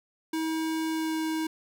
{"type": "tone with pitch glide", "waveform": "square", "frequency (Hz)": [320, 317.8], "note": ["D#4", "D#4"], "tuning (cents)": [49, 37], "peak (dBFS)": -28, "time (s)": [0.33, 1.47], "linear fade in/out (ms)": 5, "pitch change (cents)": -12, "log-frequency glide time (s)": [0.9, 1.17], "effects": []}